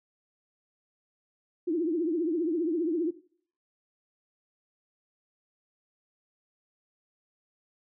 sine tone with vibrato, 329.6 Hz, E4, in tune, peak -25 dBFS, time 1.67-3.11 s, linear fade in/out 10 ms, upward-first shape triangle, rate 15 Hz, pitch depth 180 cents each way, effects noise-tail reverb RT60 0.5 s tail -17 dB re dry

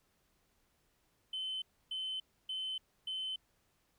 sine tone bursts, 3059 Hz, G7, 43 cents flat, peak -35 dBFS, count 4, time 1.33-3.36 s, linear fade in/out 5 ms, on 290 ms, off 290 ms, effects tanh soft clip ceiling -33 dBFS + pink hiss -75 dBFS RMS until 3.98 s

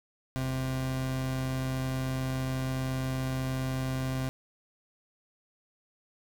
30% pulse tone pair together, 41.2 / 130.81 Hz, E1 / C3, 0 / 0 cents, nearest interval octave + minor sixth, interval 2000 cents, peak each -38 / -27 dBFS, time 0.36-4.29 s, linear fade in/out 0 ms, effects 11-bit

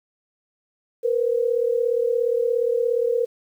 sine tone pair together, 466.2 / 503.3 Hz, A#4 / B4, 0 / +33 cents, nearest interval minor second, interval 133 cents, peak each -20 / -23 dBFS, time 1.03-3.26 s, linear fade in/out 20 ms, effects 9-bit

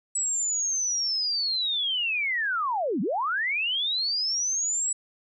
sine linear two-way sweep, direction down then up, 7902 to 169.8 to 7902 Hz, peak -24 dBFS, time 0.15-4.93 s, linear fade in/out 5 ms, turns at 3.01 s, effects none

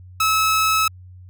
sawtooth tone, 1296 Hz, E6, 30 cents flat, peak -12 dBFS, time 0.2-0.88 s, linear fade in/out 5 ms, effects added 91 Hz sine -39 dBFS peak until 1.29 s

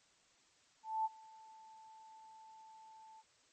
sine tone with ADSR envelope, 880 Hz, A5, in tune, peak -31 dBFS, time 0.83-3.23 s, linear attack 220 ms, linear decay 31 ms, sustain -24 dB, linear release 40 ms, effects white hiss -70 dBFS RMS until 3.52 s + MP3 32 kbps

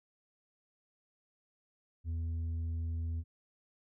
sine tone with tanh clipping, 82.41 Hz, E2, in tune, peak -34 dBFS, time 2.04-3.24 s, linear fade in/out 50 ms, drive 4 dB, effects none

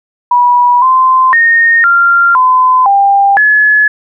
sine tone with pitch steps, 975 / 1036 / 1845 / 1387 / 1019 / 796 / 1705 Hz, B5 / C6 / A#6 / F6 / C6 / G5 / G#6, -23 / -17 / -18 / -12 / -46 / +26 / +45 cents, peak -4 dBFS, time 0.31-3.88 s, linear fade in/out 5 ms, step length 510 ms, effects none

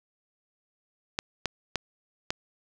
clicks, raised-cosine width 0.2 ms, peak -10 dBFS, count 4, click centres 1.189 / 1.457 / 1.757 / 2.305 s, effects none

